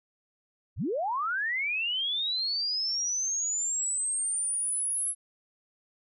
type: linear sweep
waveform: sine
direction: up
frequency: 48.85 to 11000 Hz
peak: -27 dBFS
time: 0.76-5.15 s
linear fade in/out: 50 ms
effects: none